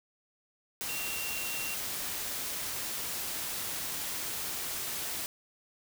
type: tone in noise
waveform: sine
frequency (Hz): 2749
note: F7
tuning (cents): -28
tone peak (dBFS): -38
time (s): 0.89-1.74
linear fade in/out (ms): 0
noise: white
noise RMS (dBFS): -36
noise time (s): 0.81-5.26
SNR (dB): -5
effects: none